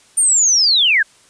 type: linear sweep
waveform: sine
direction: down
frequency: 9090 to 1523 Hz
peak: -10 dBFS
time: 0.17-1.03 s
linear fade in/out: 10 ms
effects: white hiss -50 dBFS RMS until 1.29 s + resampled to 22050 Hz